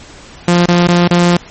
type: tone with dropouts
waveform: sawtooth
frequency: 174.61 Hz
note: F3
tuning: in tune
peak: -3 dBFS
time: 0.48-1.37 s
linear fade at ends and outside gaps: 2 ms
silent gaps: 0.657-0.685 / 0.873-0.886 / 1.078-1.108 s
effects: pink hiss -36 dBFS RMS until 1.5 s + MP3 32 kbps